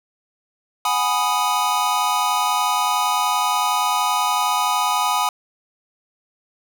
square chord, G# minor seventh, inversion third, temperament equal, 740 / 830.6 / 987.8 / 1244.5 Hz, F#5 / G#5 / B5 / D#6, 0 / 0 / 0 / 0 cents, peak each -27 / -24 / -23 / -23 dBFS, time 0.85-5.29 s, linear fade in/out 2 ms, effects none

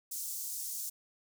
pink high-pass noise, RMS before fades -39 dBFS, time 0.11-0.9 s, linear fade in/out 10 ms, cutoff 6300 Hz, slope 24 dB/octave, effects none

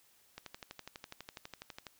click train, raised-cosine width 0.2 ms, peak -27 dBFS, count 19, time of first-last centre 0.38-1.868 s, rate 12.1 Hz, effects white hiss -67 dBFS RMS until 1.99 s

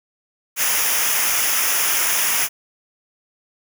white noise with comb filter, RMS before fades -19 dBFS, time 0.56-2.49 s, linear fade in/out 50 ms, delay 0.24 ms, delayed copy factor -0.75, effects none

